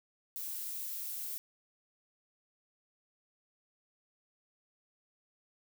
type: noise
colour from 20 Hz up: violet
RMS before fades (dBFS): -40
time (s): 0.36-1.38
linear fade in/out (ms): 0
effects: none